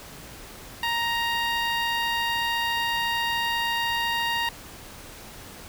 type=tone with notch filter; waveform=15% pulse; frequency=934 Hz; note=A#5; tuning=3 cents sharp; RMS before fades=-26 dBFS; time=0.83-4.49 s; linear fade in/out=2 ms; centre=9000 Hz; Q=1.1; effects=pink hiss -43 dBFS RMS until 5.68 s